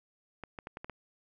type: clicks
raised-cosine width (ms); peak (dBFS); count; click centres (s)
0.5; -26; 6; 0.437 / 0.588 / 0.671 / 0.771 / 0.845 / 0.897
effects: none